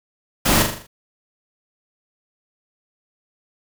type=noise with echo; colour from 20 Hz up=pink; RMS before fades=-17 dBFS; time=0.45-0.63 s; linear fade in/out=10 ms; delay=40 ms; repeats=6; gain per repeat=-5 dB; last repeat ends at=0.87 s; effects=none